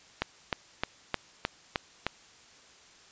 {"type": "click train", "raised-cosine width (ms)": 0.3, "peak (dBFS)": -11, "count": 7, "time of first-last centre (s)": [0.22, 2.066], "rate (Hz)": 3.25, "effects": ["white hiss -56 dBFS RMS until 3.11 s", "resampled to 16000 Hz"]}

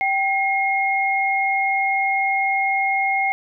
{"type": "tone pair together", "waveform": "sine", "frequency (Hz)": [780, 2148], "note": ["G5", "C7"], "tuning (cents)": [-9, 45], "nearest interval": "octave + tritone", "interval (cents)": 1754, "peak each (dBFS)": -20, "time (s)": [0.01, 3.32], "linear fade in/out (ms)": 0, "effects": []}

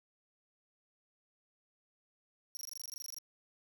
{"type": "tone bursts", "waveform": "sawtooth", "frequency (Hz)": 5630, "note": "F8", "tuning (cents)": 13, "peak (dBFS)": -39, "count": 16, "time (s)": [2.55, 3.185], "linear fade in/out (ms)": 0, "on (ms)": 20, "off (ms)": 21, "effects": []}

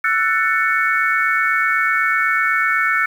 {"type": "chord", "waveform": "sine", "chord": "F# minor seventh", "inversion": "third", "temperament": "just", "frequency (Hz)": [1332, 1480, 1776, 2220], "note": ["E6", "F#6", "A6", "C#7"], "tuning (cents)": [18, 0, 16, 2], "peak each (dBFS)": -20, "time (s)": [0.04, 3.06], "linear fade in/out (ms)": 5, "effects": ["7-bit"]}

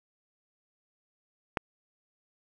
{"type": "click", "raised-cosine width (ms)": 0.5, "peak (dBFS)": -12, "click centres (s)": 1.572, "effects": ["8-bit"]}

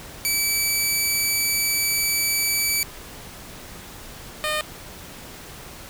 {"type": "tone pair in turn", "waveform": "10% pulse", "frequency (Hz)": [2300, 610.3], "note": ["D7", "D#5"], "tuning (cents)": [-37, -34], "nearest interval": "octave + major seventh", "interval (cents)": 2297, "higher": "first", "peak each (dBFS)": [-11, -14], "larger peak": "first", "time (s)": [[0.25, 2.83], [4.44, 4.61]], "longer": "first", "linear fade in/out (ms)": 0, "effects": ["pink hiss -40 dBFS RMS until 5.89 s"]}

